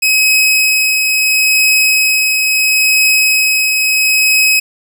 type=tone with tremolo; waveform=sawtooth; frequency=2546 Hz; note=D#7; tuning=39 cents sharp; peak=-4 dBFS; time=0.02-4.6 s; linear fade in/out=10 ms; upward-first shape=triangle; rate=0.74 Hz; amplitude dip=35%; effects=none